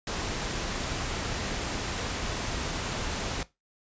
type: noise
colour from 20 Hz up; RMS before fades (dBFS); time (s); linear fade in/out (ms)
pink; -32; 0.07-3.43; 2
effects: noise-tail reverb RT60 0.2 s tail -18 dB re dry + resampled to 16000 Hz